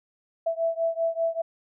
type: beating tone pair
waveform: sine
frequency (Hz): 659.3 / 664.4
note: E5 / E5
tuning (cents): 0 / +13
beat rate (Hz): 5.1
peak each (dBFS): -26 / -27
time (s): 0.46-1.42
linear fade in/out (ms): 10
effects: none